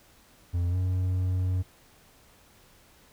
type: tone with pitch glide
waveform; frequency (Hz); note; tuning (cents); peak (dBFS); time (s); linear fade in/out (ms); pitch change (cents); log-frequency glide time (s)
triangle; 87.31 to 92.02; F2 to F#2; 0 to -9; -22; 0.53-1.63; 20; +91; 0.69-0.76
effects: pink hiss -58 dBFS RMS until 3.12 s